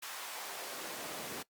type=noise with high-pass filter sweep; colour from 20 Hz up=pink; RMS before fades=-43 dBFS; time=0.02-1.43 s; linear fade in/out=10 ms; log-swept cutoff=1100 to 210 Hz; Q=0.98; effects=noise-tail reverb RT60 0.1 s tail -20 dB re dry + Opus 48 kbps